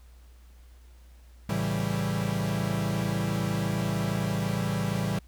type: chord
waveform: 45% pulse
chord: A dominant seventh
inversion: none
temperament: equal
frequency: 110 / 138.59 / 164.81 / 196 Hz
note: A2 / C#3 / E3 / G3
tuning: 0 / 0 / 0 / 0 cents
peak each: -32 / -34 / -31 / -31 dBFS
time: 1.49-5.19 s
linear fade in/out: 5 ms
effects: added 60 Hz sine -49 dBFS peak until 5.27 s + pink hiss -63 dBFS RMS until 5.27 s